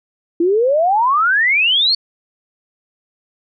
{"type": "exponential sweep", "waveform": "sine", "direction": "up", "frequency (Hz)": [327.6, 4492], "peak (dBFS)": -11, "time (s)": [0.4, 1.95], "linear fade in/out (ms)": 5, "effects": []}